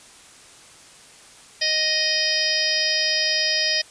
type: harmonic tone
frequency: 622.3 Hz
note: D#5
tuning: in tune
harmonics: 1 / 3 / 4 / 5 / 6 / 7 / 8 / 9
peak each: -31 / -26 / -30 / -29 / -32 / -32 / -22 / -28 dBFS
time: 1.61-3.82 s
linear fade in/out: 10 ms
effects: white hiss -47 dBFS RMS until 3.9 s + resampled to 22050 Hz